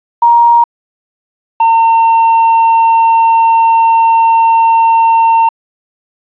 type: tone pair in turn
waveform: sine / triangle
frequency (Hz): 941 / 910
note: A#5 / A#5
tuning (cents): +16 / -42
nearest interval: minor second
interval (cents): 58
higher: first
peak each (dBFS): -3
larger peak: neither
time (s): 0.22-0.64 / 1.6-5.49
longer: second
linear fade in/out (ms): 5
effects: resampled to 8000 Hz + 7-bit